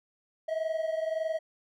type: tone pair together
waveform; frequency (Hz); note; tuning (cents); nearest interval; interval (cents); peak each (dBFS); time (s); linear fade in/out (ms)
triangle; 636.3 / 658; D#5 / E5; +39 / -3; minor second; 58; -28 / -32; 0.48-1.39; 10
effects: none